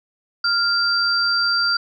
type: tone pair together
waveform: sine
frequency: 1396.9 / 4699 Hz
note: F6 / D8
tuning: 0 / 0 cents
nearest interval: octave + major sixth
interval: 2100 cents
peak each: -19 / -19 dBFS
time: 0.44-1.77 s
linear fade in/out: 5 ms
effects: none